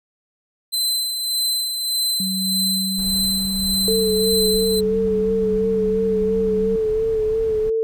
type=tone with tremolo; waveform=sawtooth; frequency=4057 Hz; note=B7; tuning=46 cents sharp; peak=-15 dBFS; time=0.72-4.81 s; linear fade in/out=20 ms; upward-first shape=sine; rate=1.7 Hz; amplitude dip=45%
type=tone with pitch glide; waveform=sine; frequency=189.6 to 192.91 Hz; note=F#3 to G3; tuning=+43 to -27 cents; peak=-23 dBFS; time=2.2-6.76 s; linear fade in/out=2 ms; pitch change=+30 cents; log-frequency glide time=2.53-3.28 s
type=noise; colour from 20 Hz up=brown; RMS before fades=-34 dBFS; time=2.98-7.7 s; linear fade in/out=5 ms
type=tone with vibrato; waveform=sine; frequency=440 Hz; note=A4; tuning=in tune; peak=-17 dBFS; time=3.88-7.83 s; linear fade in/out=0 ms; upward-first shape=sine; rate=2.9 Hz; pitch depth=33 cents each way
effects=none